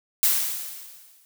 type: noise with exponential decay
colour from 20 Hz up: blue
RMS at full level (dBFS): -18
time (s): 0.23-1.25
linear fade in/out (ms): 0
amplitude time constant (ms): 220
effects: none